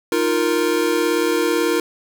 square chord, Eb suspended second, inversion none, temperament equal, 311.1 / 349.2 / 466.2 Hz, Eb4 / F4 / Bb4, 0 / 0 / 0 cents, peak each -23 / -21 / -21 dBFS, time 0.12-1.8 s, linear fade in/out 2 ms, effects none

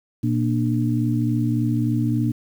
sine tone cluster, 120.5 / 234.6 / 298 Hz, B2 / A#3 / D4, -42 / +11 / +25 cents, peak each -21 / -23 / -24 dBFS, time 0.23-2.32 s, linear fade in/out 10 ms, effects 8-bit

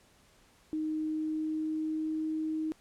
sine tone with pitch glide, 311.1 to 314 Hz, D#4 to D#4, 0 to +16 cents, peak -30 dBFS, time 0.73-2.72 s, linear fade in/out 0 ms, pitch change +16 cents, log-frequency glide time 1.01-2.26 s, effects pink hiss -63 dBFS RMS until 2.8 s + low-pass 11000 Hz 12 dB/octave

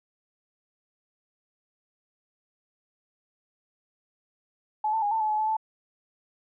sine tone with pitch steps, 856 / 888 / 822 / 891 / 860 / 853 / 866 / 876 Hz, A5 / A5 / G#5 / A5 / A5 / G#5 / A5 / A5, -48 / +16 / -18 / +22 / -40 / +46 / -28 / -8 cents, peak -23 dBFS, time 4.84-5.568 s, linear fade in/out 5 ms, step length 91 ms, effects none

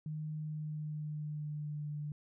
sine tone with pitch glide, 153.9 to 148.49 Hz, D#3 to D3, -19 to +19 cents, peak -37 dBFS, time 0.06-2.12 s, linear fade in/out 2 ms, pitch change -62 cents, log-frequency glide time 0.36-1.9 s, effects none

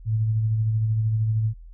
sine tone with tremolo, 110 Hz, A2, in tune, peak -18 dBFS, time 0.05-1.54 s, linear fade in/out 50 ms, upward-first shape sine, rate 13 Hz, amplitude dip 30%, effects added 41 Hz sine -40 dBFS peak until 1.73 s

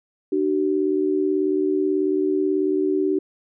sine tone pair together, 301.2 / 379.5 Hz, D4 / F#4, +44 / +44 cents, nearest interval major third, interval 400 cents, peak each -22 / -20 dBFS, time 0.32-3.19 s, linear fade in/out 5 ms, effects none

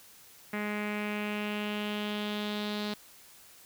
sawtooth tone with low-pass filter sweep, 208.8 Hz, G#3, 10 cents sharp, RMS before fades -34 dBFS, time 0.53-2.94 s, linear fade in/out 5 ms, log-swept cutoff 2100 to 4100 Hz, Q 3.9, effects white hiss -55 dBFS RMS until 3.65 s

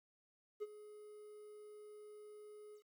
triangle tone with ADSR envelope, 420.7 Hz, G#4, 22 cents sharp, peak -36 dBFS, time 0.6-2.83 s, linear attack 25 ms, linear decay 35 ms, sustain -15 dB, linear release 90 ms, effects 12-bit

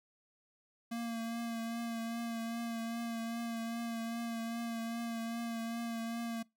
square tone with vibrato, 230.7 Hz, A#3, 18 cents flat, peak -37 dBFS, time 0.91-6.43 s, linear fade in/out 10 ms, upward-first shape triangle, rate 2.5 Hz, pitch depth 28 cents each way, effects noise-tail reverb RT60 0.2 s tail -23 dB re dry

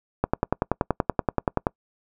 click train, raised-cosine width 1 ms, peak -6 dBFS, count 16, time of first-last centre 0.24-1.669 s, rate 10.5 Hz, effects noise-tail reverb RT60 0.1 s tail -26 dB re dry

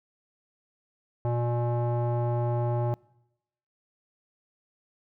square tone with low-pass filter, 119.7 Hz, A#2, 46 cents sharp, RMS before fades -27 dBFS, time 1.25-2.94 s, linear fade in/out 0 ms, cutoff 770 Hz, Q 2.9, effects noise-tail reverb RT60 0.9 s tail -25 dB re dry

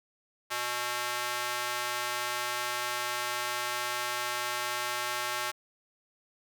square tone with high-pass filter, 122.2 Hz, B2, 18 cents flat, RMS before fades -33 dBFS, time 0.5-5.52 s, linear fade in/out 20 ms, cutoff 1100 Hz, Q 0.93, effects none

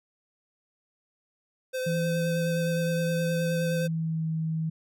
square tone with vibrato, 514 Hz, C5, 31 cents flat, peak -29 dBFS, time 1.73-3.88 s, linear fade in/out 20 ms, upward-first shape triangle, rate 9.6 Hz, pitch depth 18 cents each way
sine tone with pitch glide, 164.81 to 160.21 Hz, E3 to E3, 0 to -49 cents, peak -26 dBFS, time 1.86-4.7 s, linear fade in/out 10 ms, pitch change -49 cents, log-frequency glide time 3.6-4.27 s
effects none

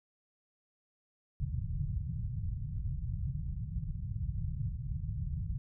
white low-pass noise, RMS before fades -36 dBFS, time 1.4-5.58 s, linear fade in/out 0 ms, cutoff 150 Hz, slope 48 dB/octave, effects none

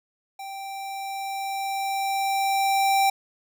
square tone with level ramp, 783 Hz, G5, 2 cents flat, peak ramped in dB -35 to -18 dBFS, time 0.39-3.1 s, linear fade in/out 5 ms, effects none

